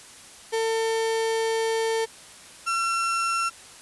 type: tone pair in turn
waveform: 35% pulse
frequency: 450 / 1355.1 Hz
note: A4 / E6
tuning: +39 / +47 cents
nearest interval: octave + perfect fifth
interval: 1908 cents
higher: second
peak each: -21 dBFS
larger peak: neither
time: 0.52-2.06 / 2.66-3.5 s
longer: first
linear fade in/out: 20 ms
effects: white hiss -46 dBFS RMS until 3.81 s + resampled to 24000 Hz